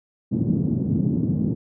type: band-pass noise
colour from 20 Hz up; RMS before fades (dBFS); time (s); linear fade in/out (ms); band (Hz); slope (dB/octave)
white; -22; 0.31-1.55; 20; 110 to 250; 24
effects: none